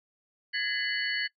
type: tone cluster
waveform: sine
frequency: 1672 / 1798 / 2026 / 2978 / 4424 Hz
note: G#6 / A6 / B6 / F#7 / C#8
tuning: +11 / +37 / +44 / +11 / -4 cents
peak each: -33 / -38 / -32 / -38 / -34 dBFS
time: 0.53-1.28 s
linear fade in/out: 20 ms
effects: noise-tail reverb RT60 0.1 s tail -21 dB re dry